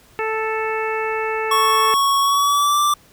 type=harmonic tone; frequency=440 Hz; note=A4; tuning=in tune; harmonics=1 / 2 / 3 / 4 / 5 / 6; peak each=-23 / -26 / -28 / -29 / -30 / -31 dBFS; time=0.19-1.94 s; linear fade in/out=0 ms
type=tone with pitch glide; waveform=square; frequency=1108.7 to 1174.6 Hz; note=C#6 to D6; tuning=0 to 0 cents; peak=-15 dBFS; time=1.51-2.94 s; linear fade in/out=5 ms; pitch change=+100 cents; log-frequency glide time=2.2-2.8 s
effects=pink hiss -51 dBFS RMS until 3.12 s